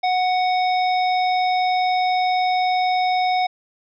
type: harmonic tone with a mistuned harmonic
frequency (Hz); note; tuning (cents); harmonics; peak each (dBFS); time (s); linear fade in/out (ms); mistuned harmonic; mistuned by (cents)
743; F#5; +7; 1 / 3 / 5 / 7; -17 / -27 / -31 / -34; 0.03-3.47; 10; 1; -19
effects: none